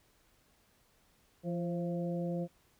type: harmonic tone with a mistuned harmonic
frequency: 171.6 Hz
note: F3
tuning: 30 cents flat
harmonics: 1 / 2 / 3 / 4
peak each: -34 / -41 / -39 / -47 dBFS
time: 1.43-2.48 s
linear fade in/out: 50 ms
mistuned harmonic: 3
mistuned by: +39 cents
effects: pink hiss -69 dBFS RMS until 2.79 s